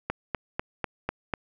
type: click train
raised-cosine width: 0.5 ms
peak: -12 dBFS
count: 6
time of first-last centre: 0.1-1.338 s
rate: 4.04 Hz
effects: none